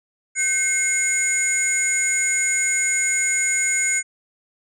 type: tone cluster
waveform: sine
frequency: 1544 / 2151 / 6860 / 8540 Hz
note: G6 / C7 / A8 / C9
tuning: -27 / +47 / -45 / +34 cents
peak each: -28 / -21 / -20 / -27 dBFS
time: 0.35-4.03 s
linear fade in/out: 50 ms
effects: tanh soft clip ceiling -11 dBFS